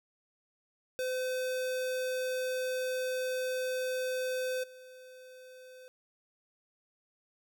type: tone with level steps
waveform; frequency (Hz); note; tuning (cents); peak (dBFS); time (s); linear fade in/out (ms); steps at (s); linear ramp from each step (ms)
square; 511; C5; -41; -32 / -50; 0.99-5.88; 0; 4.63; 10
effects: none